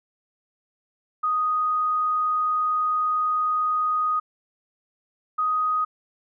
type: tone pair in turn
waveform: sine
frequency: 1244.5 / 1250.2 Hz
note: D#6 / D#6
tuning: 0 / +8 cents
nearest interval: unison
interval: 8 cents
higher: second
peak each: -20 dBFS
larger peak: neither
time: 1.23-4.2 / 5.38-5.85 s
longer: first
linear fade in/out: 10 ms
effects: none